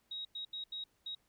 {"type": "tone bursts at uneven times", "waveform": "sine", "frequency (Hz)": 3797, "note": "A#7", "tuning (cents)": 31, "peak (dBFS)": -39, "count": 5, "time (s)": [[0.11, 0.25], [0.35, 0.45], [0.53, 0.64], [0.72, 0.84], [1.06, 1.15]], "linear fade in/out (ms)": 5, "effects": ["pink hiss -75 dBFS RMS until 1.28 s"]}